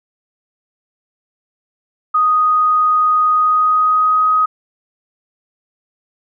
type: tone with pitch glide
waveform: sine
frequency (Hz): 1244.5 to 1258.2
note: D#6 to D#6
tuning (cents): 0 to +19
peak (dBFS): -10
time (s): 2.14-4.46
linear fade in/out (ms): 10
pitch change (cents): +19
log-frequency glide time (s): 3.33-4.28
effects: none